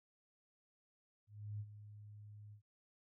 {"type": "tone with ADSR envelope", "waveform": "sine", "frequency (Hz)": 104.5, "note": "G#2", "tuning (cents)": 11, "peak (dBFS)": -40, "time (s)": [1.27, 2.62], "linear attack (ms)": 330, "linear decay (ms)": 51, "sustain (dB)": -12, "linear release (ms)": 96, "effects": []}